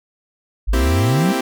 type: exponential sweep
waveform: sine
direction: up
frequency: 46.89 to 208.1 Hz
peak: -14 dBFS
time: 0.67-1.33 s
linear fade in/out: 20 ms
type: chord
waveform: sawtooth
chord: C dominant seventh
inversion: third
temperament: equal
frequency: 233.1 / 261.6 / 329.6 / 392 Hz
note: Bb3 / C4 / E4 / G4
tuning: 0 / 0 / 0 / 0 cents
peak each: -24 / -18 / -21 / -20 dBFS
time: 0.73-1.41 s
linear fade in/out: 5 ms
effects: none